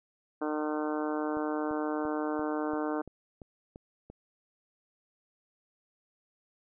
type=harmonic tone; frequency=152.1 Hz; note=D#3; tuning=39 cents flat; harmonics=2 / 3 / 4 / 5 / 6 / 7 / 8 / 9 / 10; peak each=-32 / -36 / -38 / -40 / -42 / -43 / -44 / -45 / -46 dBFS; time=0.41-3.02 s; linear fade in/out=10 ms
type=click train; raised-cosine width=2 ms; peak=-32 dBFS; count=9; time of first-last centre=1.37-4.1 s; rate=2.93 Hz
effects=none